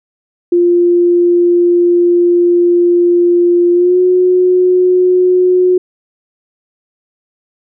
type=tone with pitch glide; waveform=sine; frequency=349.2 to 364.4 Hz; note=F4 to F#4; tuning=0 to -26 cents; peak=-6 dBFS; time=0.52-5.78 s; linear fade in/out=5 ms; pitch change=+74 cents; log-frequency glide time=3.73-3.99 s; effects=none